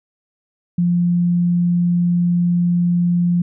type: tone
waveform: sine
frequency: 174.61 Hz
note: F3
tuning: in tune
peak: -13 dBFS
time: 0.78-3.42 s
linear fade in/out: 5 ms
effects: none